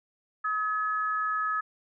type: tone pair together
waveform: sine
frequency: 1275 / 1703.2 Hz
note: D#6 / G#6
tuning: +42 / +43 cents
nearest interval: perfect fourth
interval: 501 cents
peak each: -27 / -32 dBFS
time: 0.44-1.61 s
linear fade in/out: 10 ms
effects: none